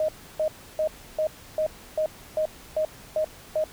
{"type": "tone bursts", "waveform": "sine", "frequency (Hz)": 622.3, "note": "D#5", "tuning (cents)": 0, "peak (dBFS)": -21, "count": 10, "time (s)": [0, 3.64], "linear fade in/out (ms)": 2, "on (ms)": 85, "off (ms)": 310, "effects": ["pink hiss -47 dBFS RMS until 3.72 s"]}